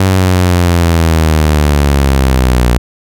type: linear sweep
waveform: sawtooth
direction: down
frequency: 96 to 59 Hz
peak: -3 dBFS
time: 0-2.78 s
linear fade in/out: 5 ms
effects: none